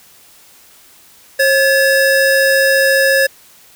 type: tone pair together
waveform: square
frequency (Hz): 539.9 / 1714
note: C#5 / A6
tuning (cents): -46 / -46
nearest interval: octave + minor sixth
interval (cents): 2000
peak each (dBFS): -13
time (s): 1.39-3.27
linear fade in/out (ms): 10
effects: white hiss -45 dBFS RMS until 3.75 s